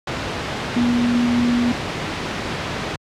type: tone in noise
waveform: sine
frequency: 240.9 Hz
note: B3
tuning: 43 cents flat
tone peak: -15 dBFS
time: 0.76-1.72 s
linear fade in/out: 5 ms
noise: pink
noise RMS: -24 dBFS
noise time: 0.07-2.96 s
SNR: +6 dB
effects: high-pass 80 Hz 12 dB/octave + low-pass 4000 Hz 12 dB/octave